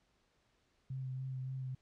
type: tone with vibrato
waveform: sine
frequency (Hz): 130.81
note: C3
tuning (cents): 0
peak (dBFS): -38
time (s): 0.9-1.75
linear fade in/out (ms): 5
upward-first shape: sine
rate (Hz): 3.5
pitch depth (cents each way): 19
effects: pink hiss -75 dBFS RMS until 1.81 s + low-pass 6000 Hz 12 dB/octave